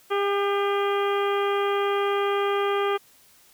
harmonic tone with a mistuned harmonic, 402.1 Hz, G4, 44 cents sharp, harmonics 1 / 2 / 3 / 4 / 5 / 6 / 7 / 8, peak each -23 / -30 / -28 / -36 / -37 / -38 / -41 / -38 dBFS, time 0.1-2.98 s, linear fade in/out 20 ms, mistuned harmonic 4, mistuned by -31 cents, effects white hiss -56 dBFS RMS until 3.53 s

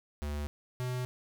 square tone pair in turn, 73.42 / 125.8 Hz, D2 / B2, 0 / +32 cents, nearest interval major sixth, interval 932 cents, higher second, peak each -34 / -33 dBFS, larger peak second, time 0.22-0.47 / 0.8-1.05 s, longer neither, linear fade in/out 0 ms, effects none

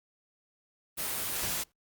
white noise, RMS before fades -33 dBFS, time 0.97-1.64 s, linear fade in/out 20 ms
pink noise with exponential decay, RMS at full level -34 dBFS, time 1.43-1.72 s, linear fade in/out 1 ms, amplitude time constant 61 ms
effects Opus 32 kbps

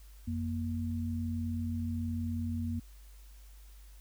sine tone pair together, 88.84 / 235 Hz, F2 / A#3, +30 / +14 cents, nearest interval octave + perfect fourth, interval 1684 cents, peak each -34 / -35 dBFS, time 0.27-2.8 s, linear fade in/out 10 ms, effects added 50 Hz sine -50 dBFS peak until 4 s + white hiss -63 dBFS RMS until 4 s

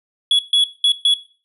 triangle tone bursts at uneven times, 3373 Hz, G#7, 26 cents sharp, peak -9 dBFS, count 4, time 0.31-0.39 / 0.53-0.64 / 0.84-0.92 / 1.05-1.14 s, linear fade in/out 2 ms, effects noise-tail reverb RT60 0.4 s tail -17 dB re dry + resampled to 32000 Hz

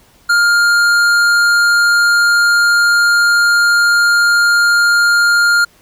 sine tone with tanh clipping, 1407 Hz, F6, 12 cents sharp, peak -10 dBFS, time 0.29-5.65 s, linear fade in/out 10 ms, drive 14 dB, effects pink hiss -49 dBFS RMS until 5.81 s

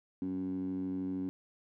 15% pulse tone with band-pass filter, 93 Hz, F#2, 9 cents sharp, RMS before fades -36 dBFS, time 0.22-1.29 s, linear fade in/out 0 ms, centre 250 Hz, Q 9.9, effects none

